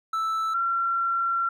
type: tone pair in turn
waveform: triangle / sine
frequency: 1318.5 / 1364.2 Hz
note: E6 / F6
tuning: 0 / -41 cents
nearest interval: minor second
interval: 59 cents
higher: second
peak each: -22 dBFS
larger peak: neither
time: 0.13-0.54 / 0.54-1.49 s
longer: second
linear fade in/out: 5 ms
effects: none